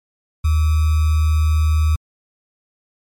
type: tone with sample-and-hold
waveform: sine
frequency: 77.78 Hz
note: D#2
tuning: in tune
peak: -12 dBFS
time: 0.44-1.96 s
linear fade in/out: 10 ms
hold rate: 1225 Hz
effects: MP3 64 kbps